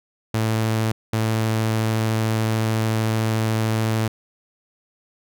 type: tone pair in turn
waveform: sawtooth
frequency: 110.8 / 110.8 Hz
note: A2 / A2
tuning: +13 / +13 cents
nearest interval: unison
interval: 0 cents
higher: neither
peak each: -15 dBFS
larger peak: neither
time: 0.34-0.92 / 1.13-4.08 s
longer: second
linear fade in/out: 5 ms
effects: none